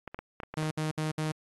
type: clicks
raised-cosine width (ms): 0.5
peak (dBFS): -23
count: 7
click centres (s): 0.077 / 0.145 / 0.19 / 0.402 / 0.434 / 0.54 / 0.629
type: tone bursts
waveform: sawtooth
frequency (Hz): 155.4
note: D#3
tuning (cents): -2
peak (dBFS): -25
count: 4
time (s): 0.57-1.319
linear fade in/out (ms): 5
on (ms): 140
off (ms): 63
effects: AAC 32 kbps

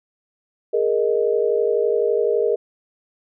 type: chord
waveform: sine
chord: Ab suspended second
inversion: none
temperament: just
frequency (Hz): 415.3 / 467.2 / 623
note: Ab4 / Bb4 / Eb5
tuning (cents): 0 / +4 / +2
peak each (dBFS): -20 / -19 / -25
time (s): 0.73-2.56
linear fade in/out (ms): 10
effects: none

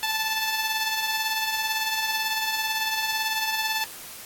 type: tone with tremolo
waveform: 10% pulse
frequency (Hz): 877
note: A5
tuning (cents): -6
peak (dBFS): -14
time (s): 0.03-3.84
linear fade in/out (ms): 0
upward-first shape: sine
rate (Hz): 18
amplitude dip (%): 40
effects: white hiss -41 dBFS RMS until 4.25 s + AAC 64 kbps

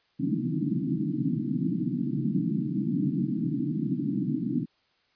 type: band-pass noise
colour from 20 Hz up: white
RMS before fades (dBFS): -28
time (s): 0.19-4.66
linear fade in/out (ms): 20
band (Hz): 130 to 320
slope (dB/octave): 96
effects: white hiss -68 dBFS RMS until 5.15 s + resampled to 11025 Hz

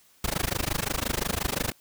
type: noise with amplitude modulation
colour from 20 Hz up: pink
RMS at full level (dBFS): -25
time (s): 0.24-1.72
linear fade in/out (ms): 2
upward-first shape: sine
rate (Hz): 25.7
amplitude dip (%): 100
effects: white hiss -60 dBFS RMS until 1.8 s

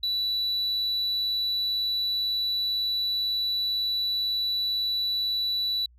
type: tone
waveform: sine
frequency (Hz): 3951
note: B7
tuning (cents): 0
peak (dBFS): -22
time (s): 0.03-5.86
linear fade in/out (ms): 5
effects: tanh soft clip ceiling -23 dBFS + added 60 Hz sine -53 dBFS peak until 5.98 s

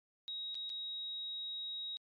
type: tone with dropouts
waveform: sine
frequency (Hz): 3800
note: A#7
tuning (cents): +33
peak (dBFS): -39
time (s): 0.28-1.97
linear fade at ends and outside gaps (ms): 0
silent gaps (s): 0.545-0.552 / 0.694-0.7
effects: MP3 48 kbps

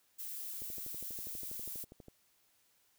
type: noise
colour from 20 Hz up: violet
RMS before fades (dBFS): -43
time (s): 0.18-1.85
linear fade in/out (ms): 20
type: click train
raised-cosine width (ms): 2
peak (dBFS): -38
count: 19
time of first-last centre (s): 0.62-2.083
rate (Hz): 12.3
effects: white hiss -72 dBFS RMS until 2.98 s

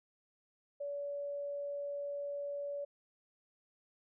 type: tone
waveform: sine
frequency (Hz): 571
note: D5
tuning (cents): -49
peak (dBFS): -37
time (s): 0.8-2.85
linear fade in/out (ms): 10
effects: none

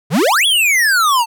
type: exponential two-way sweep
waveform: square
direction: up then down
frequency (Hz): 125.6 to 3446 to 879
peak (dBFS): -11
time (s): 0.1-1.26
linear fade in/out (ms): 50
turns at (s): 0.46
effects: none

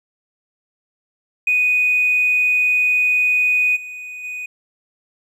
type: tone with level steps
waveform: triangle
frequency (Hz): 2486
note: D#7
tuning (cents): -2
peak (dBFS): -10 / -28 / -24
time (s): 1.47-4.46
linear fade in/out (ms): 5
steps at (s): 3.75 / 4.23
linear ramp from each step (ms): 20
effects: tanh soft clip ceiling -11 dBFS

